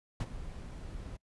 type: noise with ADSR envelope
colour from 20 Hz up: brown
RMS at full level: -29 dBFS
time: 0.2-1.17 s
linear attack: 5 ms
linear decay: 46 ms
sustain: -14 dB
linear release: 9 ms
effects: noise-tail reverb RT60 0.1 s tail -25 dB re dry + resampled to 24000 Hz